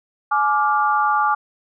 sine chord, D diminished, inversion second, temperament just, 845.8 / 1174.7 / 1409.6 Hz, Ab5 / D6 / F6, +31 / 0 / +16 cents, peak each -19 / -18 / -23 dBFS, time 0.31-1.35 s, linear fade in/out 10 ms, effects none

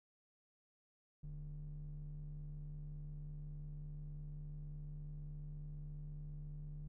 triangle ring-modulated tone, 91.8 Hz, F#2, 13 cents flat, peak -38 dBFS, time 1.23-6.88 s, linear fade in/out 10 ms, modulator 57.3 Hz, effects tanh soft clip ceiling -40 dBFS

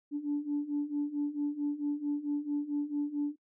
sine beating tone pair, 288.4 / 292.9 Hz, D4 / D4, -31 / -5 cents, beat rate 4.5 Hz, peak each -34 / -31 dBFS, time 0.11-3.36 s, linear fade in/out 50 ms, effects noise-tail reverb RT60 0.1 s tail -24 dB re dry + tanh soft clip ceiling -24 dBFS

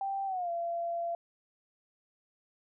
sine tone with pitch glide, 784 to 682.5 Hz, G5 to F5, 0 to -40 cents, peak -31 dBFS, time 0.01-1.15 s, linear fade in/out 2 ms, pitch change -240 cents, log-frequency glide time 0.26-0.5 s, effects none

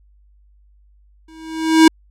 square tone with exponential growth, 320.5 Hz, E4, 49 cents flat, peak -4 dBFS, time 1.28-1.88 s, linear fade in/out 5 ms, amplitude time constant 130 ms, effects added 50 Hz sine -49 dBFS peak until 2.1 s + low-pass 9000 Hz 12 dB/octave

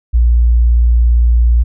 sine tone, 58.8 Hz, A#1, 16 cents sharp, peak -6 dBFS, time 0.13-1.64 s, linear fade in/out 20 ms, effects none

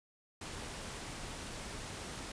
pink noise, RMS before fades -44 dBFS, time 0.41-2.32 s, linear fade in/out 5 ms, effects resampled to 22050 Hz

